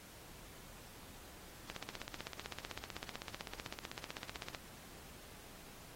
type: click train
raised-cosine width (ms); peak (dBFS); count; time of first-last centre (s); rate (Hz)
0.2; -24; 46; 1.7-4.548; 15.8
effects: pink hiss -56 dBFS RMS until 5.95 s + AAC 48 kbps